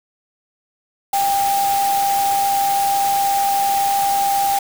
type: tone in noise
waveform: sine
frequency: 795 Hz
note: G5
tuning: 24 cents sharp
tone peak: -15 dBFS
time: 1.13-4.59 s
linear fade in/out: 5 ms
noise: white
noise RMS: -26 dBFS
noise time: 1.13-4.59 s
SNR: +8 dB
effects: none